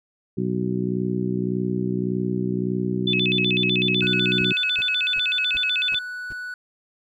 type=harmonic tone; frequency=61.74 Hz; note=B1; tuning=in tune; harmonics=2 / 3 / 4 / 5 / 6; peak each=-29 / -25 / -30 / -30 / -28 dBFS; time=0.37-4.53 s; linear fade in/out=10 ms
type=tone with vibrato; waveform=sine; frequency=3000 Hz; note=F#7; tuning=23 cents sharp; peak=-20 dBFS; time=3.07-5.99 s; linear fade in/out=5 ms; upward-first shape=square; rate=8 Hz; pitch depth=270 cents each way
type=noise bursts; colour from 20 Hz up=brown; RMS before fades=-39 dBFS; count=7; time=4.02-6.33 s; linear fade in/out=5 ms; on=30 ms; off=350 ms
type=tone; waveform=triangle; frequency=1480 Hz; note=F#6; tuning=in tune; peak=-28 dBFS; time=4.02-6.54 s; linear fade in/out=2 ms
effects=none